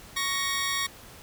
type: tone pair together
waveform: 15% pulse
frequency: 1113 / 1871.8 Hz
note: C#6 / A#6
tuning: +7 / +7 cents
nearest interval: major sixth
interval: 900 cents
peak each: -23 dBFS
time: 0.16-0.87 s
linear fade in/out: 10 ms
effects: pink hiss -48 dBFS RMS until 1.22 s